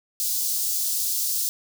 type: high-pass noise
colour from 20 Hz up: white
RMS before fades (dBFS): -25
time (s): 0.2-1.49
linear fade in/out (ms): 0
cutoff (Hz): 4500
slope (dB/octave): 24
effects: none